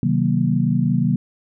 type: chord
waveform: sine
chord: C half-diminished seventh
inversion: none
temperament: just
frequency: 130.81 / 156.98 / 188.37 / 235.5 Hz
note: C3 / Eb3 / Gb3 / Bb3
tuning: 0 / +16 / +31 / +18 cents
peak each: -21 dBFS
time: 0.03-1.16 s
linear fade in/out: 2 ms
effects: none